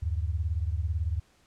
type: beating tone pair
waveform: sine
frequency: 75.9 / 93.9 Hz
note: D#2 / F#2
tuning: -42 / +26 cents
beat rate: 18 Hz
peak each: -28 / -31 dBFS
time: 0.02-1.2 s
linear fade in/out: 10 ms
effects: pink hiss -64 dBFS RMS until 1.46 s + low-pass 9000 Hz 12 dB/octave